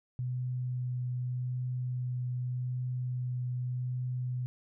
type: tone with vibrato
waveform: sine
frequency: 125.2 Hz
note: B2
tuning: 24 cents sharp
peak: -31 dBFS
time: 0.19-4.46 s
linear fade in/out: 0 ms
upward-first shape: triangle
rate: 0.84 Hz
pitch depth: 11 cents each way
effects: none